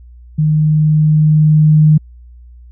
sine tone with level ramp, 153.6 Hz, D#3, 22 cents flat, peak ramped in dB -9 to -4 dBFS, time 0.38-1.98 s, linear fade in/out 10 ms, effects added 60 Hz sine -35 dBFS peak until 2.71 s

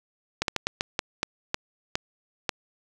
slowing click train, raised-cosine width 0.2 ms, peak -7 dBFS, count 10, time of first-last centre 0.42-2.492 s, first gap 62 ms, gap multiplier 1.31, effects none

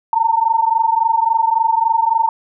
sine tone pair together, 894.4 / 918 Hz, A5 / A#5, +28 / -27 cents, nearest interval unison, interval 45 cents, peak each -15 dBFS, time 0.13-2.29 s, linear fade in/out 2 ms, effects none

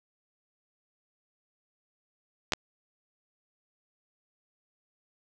clicks, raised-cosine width 0.2 ms, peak -9 dBFS, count 2, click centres 2.522 / 2.535 s, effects none

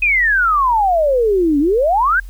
sine exponential two-way sweep, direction down then up, 2547 to 277.2 to 1639 Hz, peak -11 dBFS, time 0.02-2.2 s, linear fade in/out 5 ms, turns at 1.59 s, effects added 44 Hz sine -29 dBFS peak until 2.29 s + white hiss -52 dBFS RMS until 2.29 s

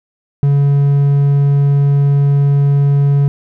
triangle tone, 141.4 Hz, C#3, 35 cents sharp, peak -6 dBFS, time 0.43-3.28 s, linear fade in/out 0 ms, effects none

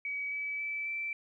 sine tone with pitch steps, 2272 / 2292 / 2312 / 2332 Hz, C#7 / D7 / D7 / D7, +42 / -43 / -28 / -13 cents, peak -33 dBFS, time 0.05-1.13 s, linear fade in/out 2 ms, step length 270 ms, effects 12-bit

